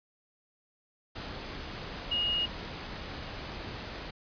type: tone in noise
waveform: sine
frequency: 2867 Hz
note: F7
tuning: 45 cents sharp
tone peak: -27 dBFS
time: 2.11-2.46 s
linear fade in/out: 10 ms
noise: pink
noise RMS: -40 dBFS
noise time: 1.15-4.11 s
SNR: +10 dB
effects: resampled to 11025 Hz